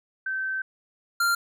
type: tone pair in turn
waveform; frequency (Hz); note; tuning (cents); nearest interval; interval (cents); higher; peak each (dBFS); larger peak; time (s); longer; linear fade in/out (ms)
sine / square; 1545 / 1389.8; G6 / F6; -26 / -9; major second; 183; first; -26 / -21; second; 0.26-0.62 / 1.2-1.35; first; 5
effects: none